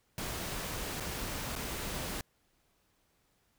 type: noise with dropouts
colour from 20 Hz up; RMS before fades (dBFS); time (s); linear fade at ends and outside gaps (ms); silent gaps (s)
pink; -38; 0.18-2.21; 1; 1-1.005 / 1.554-1.561
effects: pink hiss -73 dBFS RMS until 3.58 s